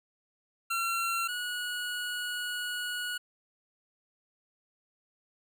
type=tone pair in turn; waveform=25% pulse; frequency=1363 / 1458.4 Hz; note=F6 / F#6; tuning=-43 / -25 cents; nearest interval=minor second; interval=118 cents; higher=second; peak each=-25 / -29 dBFS; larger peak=first; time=0.7-1.28 / 1.28-3.18 s; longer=second; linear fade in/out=10 ms; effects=none